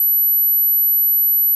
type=tone; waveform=sine; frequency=11840 Hz; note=F#9; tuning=in tune; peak=-12 dBFS; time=0-1.55 s; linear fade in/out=2 ms; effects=none